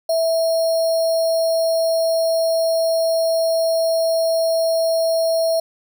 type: tone with sample-and-hold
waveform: sine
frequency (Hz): 656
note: E5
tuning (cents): -9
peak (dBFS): -15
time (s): 0.09-5.6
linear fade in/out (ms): 5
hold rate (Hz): 4900
effects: none